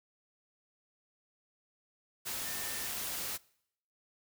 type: tone in noise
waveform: sine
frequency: 1800 Hz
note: A6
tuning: 39 cents sharp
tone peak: -48 dBFS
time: 2.45-2.88 s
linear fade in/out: 20 ms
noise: white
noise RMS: -38 dBFS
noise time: 2.25-3.38 s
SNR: -13 dB
effects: noise-tail reverb RT60 0.7 s tail -23 dB re dry